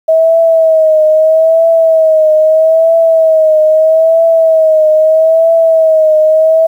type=tone with vibrato; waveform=sine; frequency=640 Hz; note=D#5; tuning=49 cents sharp; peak=-4 dBFS; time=0.08-6.67 s; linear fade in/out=10 ms; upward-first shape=triangle; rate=0.78 Hz; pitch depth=60 cents each way; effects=7-bit